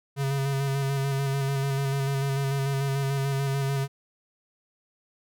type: tone with vibrato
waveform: square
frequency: 137.5 Hz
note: C#3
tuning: 14 cents flat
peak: -25 dBFS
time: 0.16-3.88 s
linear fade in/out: 50 ms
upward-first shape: square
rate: 6.8 Hz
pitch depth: 21 cents each way
effects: none